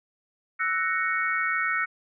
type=chord; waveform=sine; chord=F# dominant seventh; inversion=third; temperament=equal with one note detuned; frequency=1318.5 / 1485.1 / 1864.7 / 2217 Hz; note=E6 / F#6 / A#6 / C#7; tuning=0 / +6 / 0 / 0 cents; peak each=-29 dBFS; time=0.59-1.86 s; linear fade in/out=20 ms; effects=none